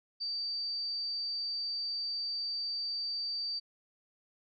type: tone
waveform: sine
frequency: 4634 Hz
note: D8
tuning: 24 cents flat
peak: -33 dBFS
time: 0.2-3.6 s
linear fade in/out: 20 ms
effects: none